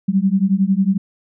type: beating tone pair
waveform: sine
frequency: 188.1 / 199.1 Hz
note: F#3 / G3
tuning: +29 / +27 cents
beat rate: 11 Hz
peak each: -16 dBFS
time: 0.08-0.98 s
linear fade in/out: 10 ms
effects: none